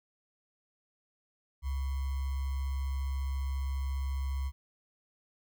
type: tone with sample-and-hold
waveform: sine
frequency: 67.7 Hz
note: C#2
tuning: 40 cents flat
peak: -30 dBFS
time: 1.62-4.52 s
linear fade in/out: 50 ms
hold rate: 1050 Hz
effects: none